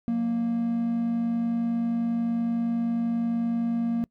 triangle tone pair together, 182.58 / 233.1 Hz, F#3 / A#3, -23 / 0 cents, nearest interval major third, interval 423 cents, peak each -32 / -21 dBFS, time 0.08-4.04 s, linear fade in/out 0 ms, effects noise-tail reverb RT60 0.1 s tail -25 dB re dry + tanh soft clip ceiling -15 dBFS

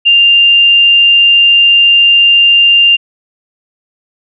sine tone, 2794 Hz, F7, in tune, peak -3 dBFS, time 0.05-2.97 s, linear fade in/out 20 ms, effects none

